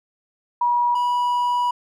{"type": "tone pair in turn", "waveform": ["sine", "triangle"], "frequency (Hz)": [964, 975.2], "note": ["B5", "B5"], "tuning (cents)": [-42, -22], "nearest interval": "unison", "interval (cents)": 20, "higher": "second", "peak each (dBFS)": -16, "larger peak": "neither", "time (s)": [[0.61, 0.95], [0.95, 1.71]], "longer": "second", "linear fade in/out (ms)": 5, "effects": []}